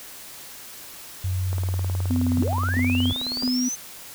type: tone with pitch glide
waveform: sine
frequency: 92.5 to 91.86 Hz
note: F#2 to F#2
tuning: 0 to -12 cents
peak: -22 dBFS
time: 1.24-3.13 s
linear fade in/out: 5 ms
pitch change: -12 cents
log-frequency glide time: 1.65-1.79 s
type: click train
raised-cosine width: 1 ms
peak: -21 dBFS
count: 38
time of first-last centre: 1.53-3.477 s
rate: 19 Hz
type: tone with tremolo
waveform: sine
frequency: 251.1 Hz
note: B3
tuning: 29 cents sharp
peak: -21 dBFS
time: 2.1-3.69 s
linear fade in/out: 10 ms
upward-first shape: square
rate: 1.5 Hz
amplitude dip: 80%
type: linear sweep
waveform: sine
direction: up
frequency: 46.25 to 6272 Hz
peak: -26 dBFS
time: 2.36-3.76 s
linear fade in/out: 20 ms
effects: white hiss -41 dBFS RMS until 4.14 s